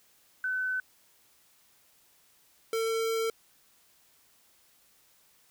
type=tone pair in turn; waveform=sine / square; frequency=1513 / 450.8 Hz; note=F#6 / A4; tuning=+38 / +42 cents; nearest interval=octave + major sixth; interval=2096 cents; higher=first; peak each=-28 dBFS; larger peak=neither; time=0.44-0.8 / 2.73-3.3 s; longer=second; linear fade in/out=2 ms; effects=white hiss -64 dBFS RMS until 5.5 s